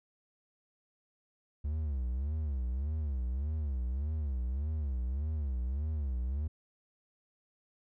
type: tone with vibrato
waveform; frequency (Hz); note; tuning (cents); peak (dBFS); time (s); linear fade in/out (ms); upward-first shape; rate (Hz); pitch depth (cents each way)
triangle; 69.3; C#2; 0; -29; 1.64-6.48; 10; sine; 1.7; 220
effects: none